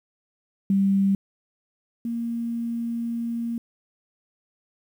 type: tone pair in turn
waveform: sine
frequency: 196 / 233.1 Hz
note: G3 / A#3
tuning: 0 / 0 cents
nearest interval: minor third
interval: 300 cents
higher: second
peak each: -17 / -25 dBFS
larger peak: first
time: 0.7-1.15 / 2.05-3.58 s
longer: second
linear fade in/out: 2 ms
effects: 9-bit